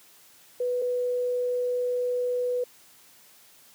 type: tone pair in turn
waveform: sine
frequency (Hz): 493.9 / 493.9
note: B4 / B4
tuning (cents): 0 / 0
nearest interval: unison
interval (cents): 0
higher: neither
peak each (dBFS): -24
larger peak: neither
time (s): 0.6-0.82 / 0.82-2.64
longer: second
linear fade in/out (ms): 5
effects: white hiss -55 dBFS RMS until 3.74 s + high-pass 100 Hz 12 dB/octave